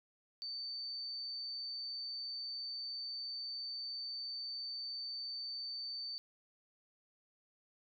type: tone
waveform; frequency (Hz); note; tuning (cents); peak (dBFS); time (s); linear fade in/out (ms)
sine; 4563; C#8; +49; -40; 0.42-6.18; 0
effects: none